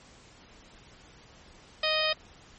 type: harmonic tone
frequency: 622.3 Hz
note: D#5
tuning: in tune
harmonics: 1 / 2 / 3 / 4 / 5 / 6 / 7 / 8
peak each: -30 / -34 / -34 / -32 / -32 / -33 / -38 / -33 dBFS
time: 1.83-2.13 s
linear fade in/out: 5 ms
effects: pink hiss -54 dBFS RMS until 2.58 s + MP3 32 kbps